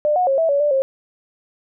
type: tone with pitch steps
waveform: sine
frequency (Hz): 598 / 727 / 542 / 653 / 566 / 589 / 536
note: D5 / F#5 / C#5 / E5 / C#5 / D5 / C5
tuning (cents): +31 / -31 / -39 / -17 / +36 / +5 / +42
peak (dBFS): -14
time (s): 0.05-0.82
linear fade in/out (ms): 0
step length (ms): 110
effects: none